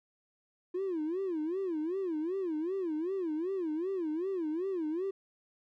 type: tone with vibrato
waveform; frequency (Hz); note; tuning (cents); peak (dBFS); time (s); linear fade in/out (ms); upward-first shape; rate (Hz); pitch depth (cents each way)
triangle; 345; F4; -21; -28; 0.74-5.11; 10; sine; 2.6; 220
effects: tanh soft clip ceiling -27 dBFS